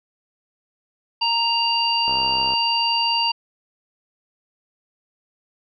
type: harmonic tone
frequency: 932.3 Hz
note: A#5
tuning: in tune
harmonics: 1 / 3 / 5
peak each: -22 / -22 / -22 dBFS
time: 1.21-3.32 s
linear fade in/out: 10 ms
type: click train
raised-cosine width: 1 ms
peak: -19 dBFS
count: 31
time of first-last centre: 2.08-2.537 s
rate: 65.7 Hz
effects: none